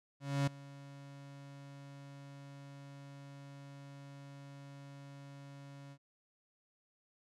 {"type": "tone with ADSR envelope", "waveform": "35% pulse", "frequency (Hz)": 140, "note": "C#3", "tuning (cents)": 18, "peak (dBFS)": -27, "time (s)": [0.2, 5.98], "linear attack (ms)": 270, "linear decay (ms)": 9, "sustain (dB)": -21, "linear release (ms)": 62, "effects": ["low-pass 8000 Hz 12 dB/octave"]}